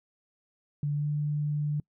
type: tone with pitch glide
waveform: sine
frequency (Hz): 145.9 to 148.19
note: D3 to D3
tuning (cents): -11 to +16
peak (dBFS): -26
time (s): 0.83-1.8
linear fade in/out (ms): 2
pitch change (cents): +27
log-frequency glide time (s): 0.94-1.07
effects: noise-tail reverb RT60 0.1 s tail -26 dB re dry